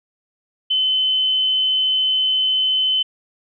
sine tone, 3047 Hz, G7, 50 cents flat, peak -15 dBFS, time 0.7-3.03 s, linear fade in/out 10 ms, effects none

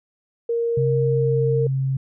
sine tone with pitch glide, 466.2 to 459 Hz, A#4 to A#4, 0 to -27 cents, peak -19 dBFS, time 0.49-1.67 s, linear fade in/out 5 ms, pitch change -27 cents, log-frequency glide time 0.97-1.43 s
sine tone, 133.9 Hz, C3, 40 cents sharp, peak -19 dBFS, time 0.77-1.97 s, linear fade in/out 5 ms
effects none

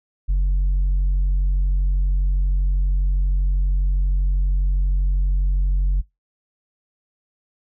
sine tone with tanh clipping, 46.25 Hz, F#1, in tune, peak -16 dBFS, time 0.28-6.02 s, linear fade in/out 20 ms, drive 2 dB, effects noise-tail reverb RT60 0.2 s tail -23 dB re dry

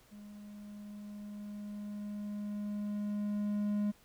triangle tone with level ramp, 206.9 Hz, G#3, 6 cents flat, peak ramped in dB -46 to -27 dBFS, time 0.11-3.92 s, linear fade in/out 20 ms, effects pink hiss -64 dBFS RMS until 4.04 s

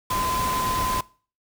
sine tone in noise, 1023 Hz, C6, 39 cents flat, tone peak -23 dBFS, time 0.1-1.01 s, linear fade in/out 5 ms, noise pink, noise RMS -29 dBFS, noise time 0.1-1.01 s, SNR +3 dB, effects noise-tail reverb RT60 0.4 s tail -22 dB re dry

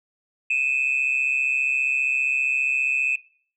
sine tone pair together, 2489 / 2624 Hz, D#7 / E7, 0 / -9 cents, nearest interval minor second, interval 91 cents, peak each -21 dBFS, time 0.5-3.16 s, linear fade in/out 5 ms, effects noise-tail reverb RT60 0.5 s tail -21 dB re dry + tanh soft clip ceiling -14 dBFS

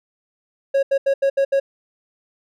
triangle tone bursts at uneven times, 549 Hz, C#5, 17 cents flat, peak -12 dBFS, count 6, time 0.74-0.83 / 0.91-0.98 / 1.06-1.14 / 1.22-1.3 / 1.37-1.45 / 1.52-1.6 s, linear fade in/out 10 ms, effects none

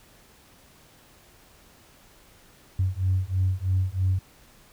sine beating tone pair, 92 / 95.1 Hz, F#2 / F#2, -9 / +48 cents, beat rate 3.1 Hz, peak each -24 dBFS, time 2.79-4.19 s, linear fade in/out 5 ms, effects tanh soft clip ceiling -15 dBFS + pink hiss -55 dBFS RMS until 4.72 s

